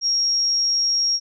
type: tone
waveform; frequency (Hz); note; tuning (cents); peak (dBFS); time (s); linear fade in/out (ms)
sine; 5588; F8; 0; -17; 0.01-1.2; 50
effects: none